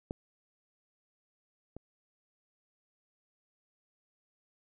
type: clicks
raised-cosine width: 2 ms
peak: -22 / -30 dBFS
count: 2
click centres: 0.109 / 1.766 s
effects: none